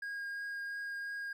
triangle tone with vibrato, 1628 Hz, G#6, 35 cents flat, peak -36 dBFS, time 0.02-1.33 s, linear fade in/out 5 ms, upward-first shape triangle, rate 2.9 Hz, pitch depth 9 cents each way, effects none

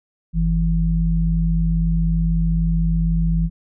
sine tone pair together, 48.8 / 164.9 Hz, G1 / E3, -7 / +1 cents, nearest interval octave + major sixth, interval 2108 cents, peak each -18 dBFS, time 0.33-3.5 s, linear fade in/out 50 ms, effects none

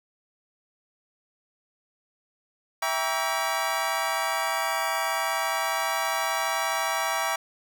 25% pulse chord, E diminished seventh, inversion none, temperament just, 659.3 / 791.1 / 949.3 / 1139.2 Hz, E5 / G5 / Bb5 / Db6, 0 / +16 / +31 / +47 cents, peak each -27 dBFS, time 2.82-7.36 s, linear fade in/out 5 ms, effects none

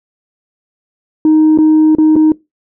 sine tone with dropouts, 311.4 Hz, D#4, 2 cents sharp, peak -3 dBFS, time 1.25-2.32 s, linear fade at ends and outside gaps 2 ms, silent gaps 1.576-1.586 / 1.951-1.984 / 2.157-2.163 s, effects noise-tail reverb RT60 0.2 s tail -22 dB re dry + tanh soft clip ceiling -3 dBFS

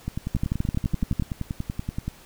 two click trains, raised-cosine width 5 ms, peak -11 / -15 dBFS, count 11 / 22, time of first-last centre 0.35-1.197 / 0.08-2.08 s, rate 11.8 / 10.5 Hz, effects pink hiss -50 dBFS RMS until 2.25 s

